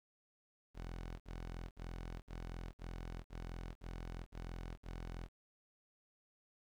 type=tone bursts; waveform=sawtooth; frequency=42.67 Hz; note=F1; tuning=39 cents flat; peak=-40 dBFS; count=9; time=0.74-5.288 s; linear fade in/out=50 ms; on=460 ms; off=51 ms; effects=low-pass 6000 Hz 12 dB/octave + 11-bit